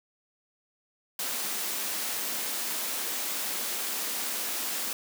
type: high-pass noise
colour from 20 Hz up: white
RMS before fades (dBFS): -32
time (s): 1.19-4.93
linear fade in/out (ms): 2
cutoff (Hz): 190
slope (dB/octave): 96
effects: none